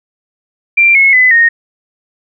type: tone with pitch steps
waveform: sine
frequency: 2365 / 2181 / 2012 / 1855.5 Hz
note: D7 / C#7 / B6 / A#6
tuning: +12 / -29 / +32 / -9 cents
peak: -4 dBFS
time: 0.77-1.49 s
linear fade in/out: 10 ms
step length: 180 ms
effects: none